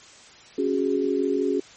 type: chord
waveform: sine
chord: C# suspended fourth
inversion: none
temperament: equal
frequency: 277.2 / 370 / 415.3 Hz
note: C#4 / F#4 / G#4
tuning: 0 / 0 / 0 cents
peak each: -25 dBFS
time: 0.58-1.6 s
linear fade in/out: 5 ms
effects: white hiss -48 dBFS RMS until 1.76 s + MP3 32 kbps